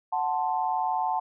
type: chord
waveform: sine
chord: F# diminished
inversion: none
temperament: equal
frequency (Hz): 740 / 880 / 1046.5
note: F#5 / A5 / C6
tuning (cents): 0 / 0 / 0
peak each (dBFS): -28 / -27 / -33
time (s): 0.12-1.2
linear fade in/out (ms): 10
effects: none